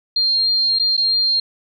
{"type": "tone with dropouts", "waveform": "sine", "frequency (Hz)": 4201, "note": "C8", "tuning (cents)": 6, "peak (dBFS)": -14, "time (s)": [0.16, 1.4], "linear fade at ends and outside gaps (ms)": 5, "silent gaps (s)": [[0.788, 0.796], [0.968, 0.976]], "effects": []}